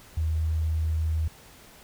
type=tone; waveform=sine; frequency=79.5 Hz; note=D#2; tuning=38 cents sharp; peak=-23 dBFS; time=0.17-1.28 s; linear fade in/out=5 ms; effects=pink hiss -51 dBFS RMS until 1.83 s